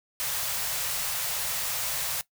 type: band-stop noise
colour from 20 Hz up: white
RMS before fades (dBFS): -30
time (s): 0.2-2.21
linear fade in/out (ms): 0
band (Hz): 170 to 480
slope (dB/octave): 48
effects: noise-tail reverb RT60 0.1 s tail -18 dB re dry